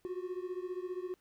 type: beating tone pair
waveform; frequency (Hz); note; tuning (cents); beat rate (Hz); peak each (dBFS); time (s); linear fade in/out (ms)
triangle; 358.9 / 373.9; F4 / F#4; +47 / +18; 15; -37 / -39; 0.05-1.14; 0
effects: pink hiss -73 dBFS RMS until 1.2 s